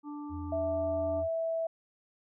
harmonic tone, 293.7 Hz, D4, in tune, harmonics 1 / 3 / 4, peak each -38 / -48 / -50 dBFS, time 0.03-1.24 s, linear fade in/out 50 ms
sine tone with pitch glide, 84.2 to 84.88 Hz, E2 to F2, +37 to -49 cents, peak -38 dBFS, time 0.29-1.29 s, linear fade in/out 50 ms, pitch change +14 cents, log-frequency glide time 0.5-0.81 s
sine tone, 656 Hz, E5, 9 cents flat, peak -29 dBFS, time 0.52-1.67 s, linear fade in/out 5 ms
effects none

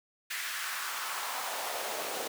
pink noise with high-pass filter sweep, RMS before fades -36 dBFS, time 0.3-2.28 s, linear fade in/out 10 ms, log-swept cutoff 1900 to 450 Hz, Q 2, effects none

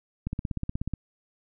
click train, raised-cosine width 5 ms, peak -17 dBFS, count 12, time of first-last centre 0.27-0.937 s, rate 16.5 Hz, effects none

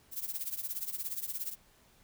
violet noise with tremolo, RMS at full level -34 dBFS, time 0.11-1.56 s, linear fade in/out 50 ms, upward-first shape triangle, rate 17 Hz, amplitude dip 90%, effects pink hiss -64 dBFS RMS until 2.03 s

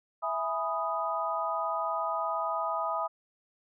sine chord, E major seventh, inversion none, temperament equal, 659.3 / 830.6 / 987.8 / 1244.5 Hz, E5 / G#5 / B5 / D#6, 0 / 0 / 0 / 0 cents, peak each -34 / -36 / -35 / -32 dBFS, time 0.22-3.08 s, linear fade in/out 20 ms, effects none

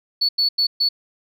sine tone bursts at uneven times, 4435 Hz, C#8, in tune, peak -14 dBFS, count 4, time 0.21-0.29 / 0.38-0.49 / 0.58-0.67 / 0.8-0.89 s, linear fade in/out 10 ms, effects tanh soft clip ceiling -11 dBFS

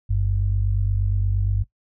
sine tone pair together, 49.11 / 97.6 Hz, G1 / G2, +4 / -7 cents, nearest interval octave, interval 1189 cents, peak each -21 dBFS, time 0.09-1.64 s, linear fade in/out 20 ms, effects noise-tail reverb RT60 0.1 s tail -18 dB re dry

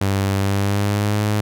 sawtooth tone with pitch glide, 98 to 105.03 Hz, G2 to G#2, 0 to +20 cents, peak -13 dBFS, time 0.01-1.41 s, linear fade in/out 5 ms, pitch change +120 cents, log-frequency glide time 0.4-1.23 s, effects none

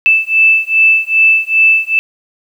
sine beating tone pair, 2636 / 2638.5 Hz, E7 / E7, -1 / +1 cents, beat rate 2.5 Hz, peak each -10 dBFS, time 0.06-1.99 s, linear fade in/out 0 ms, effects 7-bit

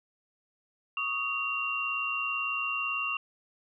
sine tone cluster, 1124 / 1242 / 2763 Hz, C#6 / D#6 / F7, +24 / -3 / -19 cents, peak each -36 / -37 / -30 dBFS, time 0.97-3.17 s, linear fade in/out 2 ms, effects none

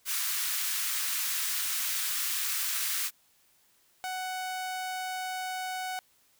white high-pass noise, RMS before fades -31 dBFS, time 0.05-3.11 s, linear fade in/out 50 ms, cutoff 1200 Hz, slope 24 dB/octave
sawtooth tone, 744 Hz, F#5, 9 cents sharp, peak -29 dBFS, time 4.04-5.99 s, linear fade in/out 0 ms
effects white hiss -66 dBFS RMS until 6.39 s

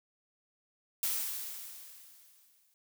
blue noise with exponential decay, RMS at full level -31 dBFS, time 1.03-2.74 s, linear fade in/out 1 ms, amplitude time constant 370 ms, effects none

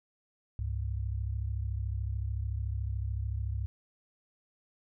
sine tone pair together, 67.6 / 101.29 Hz, C#2 / G#2, -43 / -43 cents, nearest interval perfect fifth, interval 700 cents, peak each -33 / -34 dBFS, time 0.59-3.66 s, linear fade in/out 0 ms, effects none

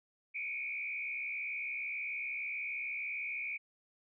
sine tone with frequency modulation, 2349 Hz, D7, in tune, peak -36 dBFS, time 0.34-3.58 s, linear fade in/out 20 ms, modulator 66.6 Hz, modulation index 2, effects none

